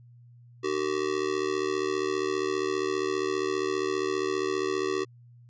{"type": "tone with amplitude modulation", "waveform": "square", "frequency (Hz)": 380, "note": "F#4", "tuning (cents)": 46, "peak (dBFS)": -23, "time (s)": [0.63, 5.05], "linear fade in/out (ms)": 20, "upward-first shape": "sine", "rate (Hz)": 75, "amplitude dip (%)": 90, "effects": ["added 120 Hz sine -50 dBFS peak until 5.49 s", "resampled to 16000 Hz"]}